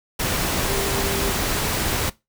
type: tone in noise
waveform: sine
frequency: 395.1 Hz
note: G4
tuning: 14 cents sharp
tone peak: -28 dBFS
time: 0.69-1.32 s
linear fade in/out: 10 ms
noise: pink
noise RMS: -23 dBFS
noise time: 0.19-2.1 s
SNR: -8 dB
effects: noise-tail reverb RT60 0.2 s tail -19 dB re dry